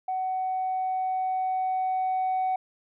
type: tone with level ramp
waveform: sine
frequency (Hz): 750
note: F#5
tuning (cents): +23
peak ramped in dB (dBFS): -25 to -21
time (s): 0.08-2.56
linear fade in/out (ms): 5
effects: tanh soft clip ceiling -22 dBFS

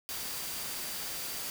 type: tone in noise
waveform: sine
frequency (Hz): 4699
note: D8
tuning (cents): 0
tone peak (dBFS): -47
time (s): 0.09-1.5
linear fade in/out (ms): 0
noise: white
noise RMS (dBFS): -38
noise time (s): 0.09-1.5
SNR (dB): -12
effects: none

